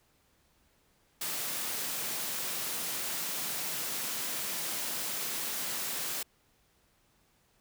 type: high-pass noise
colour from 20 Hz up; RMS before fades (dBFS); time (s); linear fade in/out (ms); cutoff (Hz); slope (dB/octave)
white; -35; 1.21-6.23; 5; 120; 48
effects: pink hiss -69 dBFS RMS until 7.6 s